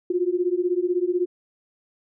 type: beating tone pair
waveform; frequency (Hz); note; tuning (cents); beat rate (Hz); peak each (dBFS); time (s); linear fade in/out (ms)
sine; 349.2 / 365.2; F4 / F#4; 0 / -23; 16; -23; 0.1-1.26; 5
effects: none